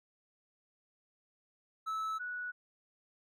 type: tone pair in turn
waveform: triangle / sine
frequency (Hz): 1305 / 1470.7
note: E6 / F#6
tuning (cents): -18 / -11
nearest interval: major second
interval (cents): 207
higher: second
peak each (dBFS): -32 / -37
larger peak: first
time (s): 1.86-2.19 / 2.19-2.52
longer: neither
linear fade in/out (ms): 20
effects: none